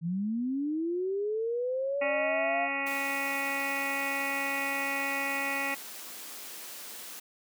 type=linear sweep; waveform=sine; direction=up; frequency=159.6 to 711 Hz; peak=-28 dBFS; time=0.01-2.69 s; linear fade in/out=50 ms
type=harmonic tone; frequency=276.5 Hz; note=C#4; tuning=4 cents flat; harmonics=1 / 2 / 3 / 4 / 5 / 7 / 8 / 9 / 10; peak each=-40 / -40 / -38 / -41 / -42 / -34 / -38 / -35 / -44 dBFS; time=2.01-5.75 s; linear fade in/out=10 ms
type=high-pass noise; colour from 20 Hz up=white; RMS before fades=-43 dBFS; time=2.86-7.2 s; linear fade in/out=10 ms; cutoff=200 Hz; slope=24 dB/octave
effects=none